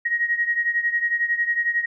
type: beating tone pair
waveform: sine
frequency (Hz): 1883 / 1894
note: A#6 / A#6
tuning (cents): +17 / +27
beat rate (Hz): 11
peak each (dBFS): -21 / -25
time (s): 0.05-1.86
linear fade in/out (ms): 10
effects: none